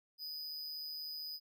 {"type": "tone with amplitude modulation", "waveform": "square", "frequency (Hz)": 4978, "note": "D#8", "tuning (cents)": 0, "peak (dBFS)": -40, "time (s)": [0.18, 1.4], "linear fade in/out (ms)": 50, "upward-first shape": "sine", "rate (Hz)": 153, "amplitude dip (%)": 45, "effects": []}